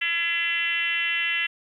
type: tone with frequency modulation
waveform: sine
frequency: 2367 Hz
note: D7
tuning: 13 cents sharp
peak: -22 dBFS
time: 0.01-1.47 s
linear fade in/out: 10 ms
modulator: 340 Hz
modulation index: 2
effects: 10-bit